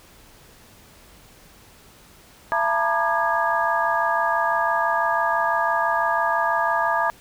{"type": "tone cluster", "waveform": "sine", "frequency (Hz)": [673, 894, 960, 1202, 1654], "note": ["E5", "A5", "B5", "D6", "G#6"], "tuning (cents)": [36, 27, -49, 40, -8], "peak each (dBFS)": -25, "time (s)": [2.52, 7.1], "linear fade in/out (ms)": 0, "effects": ["pink hiss -50 dBFS RMS until 7.2 s"]}